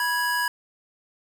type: tone pair together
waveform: square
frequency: 978.1 / 1661.2 Hz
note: B5 / G#6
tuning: -17 / 0 cents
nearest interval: major sixth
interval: 917 cents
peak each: -27 / -25 dBFS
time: 0-0.48 s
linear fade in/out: 2 ms
effects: 8-bit